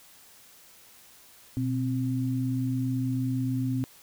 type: tone pair together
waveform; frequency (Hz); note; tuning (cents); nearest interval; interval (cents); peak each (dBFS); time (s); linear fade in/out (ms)
sine; 123.22 / 261.1; B2 / C4; -4 / -3; octave + minor second; 1301; -28; 1.57-3.84; 0
effects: white hiss -54 dBFS RMS until 4.02 s